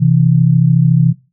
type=tone pair together; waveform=sine; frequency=130 / 163.79 Hz; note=C3 / E3; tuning=-11 / -11 cents; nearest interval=major third; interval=400 cents; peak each=-10 dBFS; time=0-1.13 s; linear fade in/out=20 ms; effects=noise-tail reverb RT60 0.3 s tail -20 dB re dry